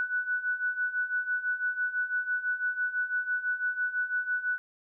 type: beating tone pair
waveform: sine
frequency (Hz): 1480 / 1486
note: F#6 / F#6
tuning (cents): 0 / +7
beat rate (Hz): 6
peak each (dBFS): -33 / -29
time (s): 0-4.58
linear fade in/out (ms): 0
effects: none